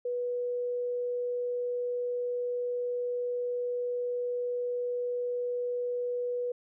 sine tone, 489.2 Hz, B4, 16 cents flat, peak -29 dBFS, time 0.05-6.52 s, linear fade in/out 5 ms, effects none

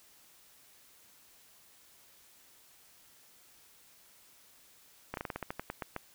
slowing click train, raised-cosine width 0.5 ms, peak -21 dBFS, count 12, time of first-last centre 5.14-5.963 s, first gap 32 ms, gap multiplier 1.16, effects white hiss -61 dBFS RMS until 6.14 s

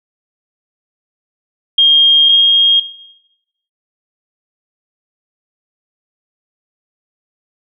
sine tone pair in turn, 3226 / 3245 Hz, G7 / G#7, +49 / -41 cents, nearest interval unison, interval 10 cents, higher second, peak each -5 dBFS, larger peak neither, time 1.78-2.29 / 2.29-2.8 s, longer neither, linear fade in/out 5 ms, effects noise-tail reverb RT60 0.9 s tail -19 dB re dry

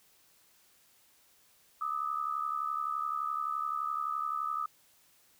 sine tone pair together, 1206 / 1277.7 Hz, D6 / D#6, +46 / +46 cents, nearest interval minor second, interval 100 cents, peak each -34 / -34 dBFS, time 1.81-4.66 s, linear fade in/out 5 ms, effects white hiss -65 dBFS RMS until 5.39 s

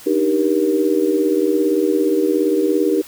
sine chord, Eb major seventh, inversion third, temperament equal with one note detuned, 293.7 / 311.1 / 392 / 475.1 Hz, D4 / Eb4 / G4 / Bb4, 0 / 0 / 0 / +33 cents, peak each -24 / -18 / -18 / -20 dBFS, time 0.06-3.02 s, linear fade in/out 10 ms, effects white hiss -40 dBFS RMS until 3.07 s

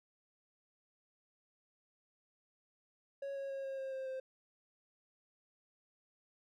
triangle tone with pitch steps, 554 / 548.9 / 543.9 / 538.9 / 533.9 / 529 / 524.1 Hz, C#5 / C#5 / C#5 / C#5 / C5 / C5 / C5, -1 / -17 / -33 / -49 / +35 / +19 / +3 cents, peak -37 dBFS, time 3.22-4.2 s, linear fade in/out 5 ms, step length 140 ms, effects none

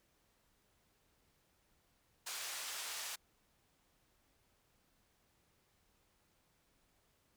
white band-pass noise, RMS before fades -44 dBFS, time 2.26-3.16 s, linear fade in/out 10 ms, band 740 to 8400 Hz, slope 12 dB/octave, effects pink hiss -75 dBFS RMS until 7.36 s

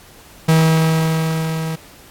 45% pulse tone with level ramp, 160.6 Hz, E3, 45 cents flat, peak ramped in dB -9 to -21 dBFS, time 0.48-1.76 s, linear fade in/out 10 ms, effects pink hiss -44 dBFS RMS until 2.1 s + AAC 64 kbps

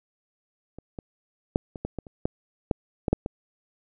clicks, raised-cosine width 2 ms, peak -27 / -22 / -7 / -23 / -16 / -18 / -30 / -10 / -8 / -11 / -6 / -16 dBFS, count 12, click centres 0.786 / 0.988 / 1.559 / 1.758 / 1.85 / 1.987 / 2.068 / 2.255 / 2.712 / 3.082 / 3.13 / 3.261 s, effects none

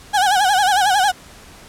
35% pulse tone with vibrato, 784 Hz, G5, in tune, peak -11 dBFS, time 0.13-1.12 s, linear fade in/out 20 ms, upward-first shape sine, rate 11 Hz, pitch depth 130 cents each way, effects pink hiss -42 dBFS RMS until 1.68 s + low-pass 11000 Hz 12 dB/octave

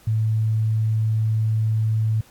sine tone, 110 Hz, A2, in tune, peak -17 dBFS, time 0.07-2.21 s, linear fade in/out 5 ms, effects pink hiss -52 dBFS RMS until 2.3 s + MP3 96 kbps

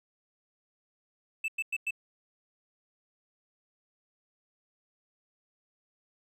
triangle tone bursts, 2637 Hz, E7, in tune, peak -27 dBFS, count 4, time 1.44-1.908 s, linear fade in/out 5 ms, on 42 ms, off 100 ms, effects none

